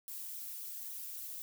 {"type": "noise with flanger", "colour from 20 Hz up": "violet", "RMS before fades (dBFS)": -44, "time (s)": [0.08, 1.42], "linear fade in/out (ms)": 0, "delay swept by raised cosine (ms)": [0.4, 4], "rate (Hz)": 3.6, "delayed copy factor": -0.85, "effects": []}